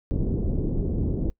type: low-pass noise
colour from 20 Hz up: pink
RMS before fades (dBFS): -25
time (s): 0.11-1.3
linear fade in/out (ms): 0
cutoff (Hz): 390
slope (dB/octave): 24
effects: noise-tail reverb RT60 0.1 s tail -23 dB re dry